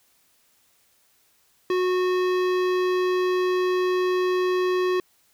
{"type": "tone with hard clipping", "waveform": "sine", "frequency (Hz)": 365.9, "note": "F#4", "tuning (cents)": -19, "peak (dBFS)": -22, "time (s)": [1.7, 5], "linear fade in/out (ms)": 2, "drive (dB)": 17, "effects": ["white hiss -63 dBFS RMS until 5.33 s"]}